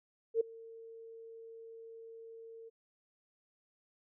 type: tone with ADSR envelope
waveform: sine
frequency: 454.2 Hz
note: A#4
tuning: 45 cents flat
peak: -24 dBFS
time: 0.34-2.7 s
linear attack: 65 ms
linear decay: 9 ms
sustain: -24 dB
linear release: 21 ms
effects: none